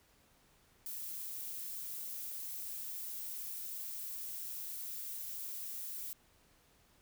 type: noise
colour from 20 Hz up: violet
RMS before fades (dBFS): -43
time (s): 0.86-6.13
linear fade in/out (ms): 0
effects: pink hiss -68 dBFS RMS until 7.01 s